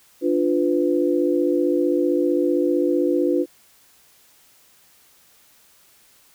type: chord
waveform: sine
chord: B diminished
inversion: first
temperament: equal with one note detuned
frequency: 293.7 / 349.2 / 500.5 Hz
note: D4 / F4 / B4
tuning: 0 / 0 / +23 cents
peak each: -21 / -20 / -23 dBFS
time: 0.21-3.46 s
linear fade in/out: 50 ms
effects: white hiss -55 dBFS RMS until 6.34 s